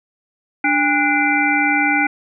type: harmonic tone with a mistuned harmonic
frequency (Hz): 293.7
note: D4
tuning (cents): 0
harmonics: 1 / 3 / 5 / 7 / 8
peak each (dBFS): -20 / -20 / -20 / -20 / -20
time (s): 0.64-2.07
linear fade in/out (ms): 5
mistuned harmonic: 3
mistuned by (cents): -150
effects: none